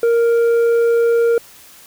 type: tone with tanh clipping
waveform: sine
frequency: 466.2 Hz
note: A#4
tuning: in tune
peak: -12 dBFS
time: 0.03-1.38 s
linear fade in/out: 2 ms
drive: 5 dB
effects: white hiss -43 dBFS RMS until 1.86 s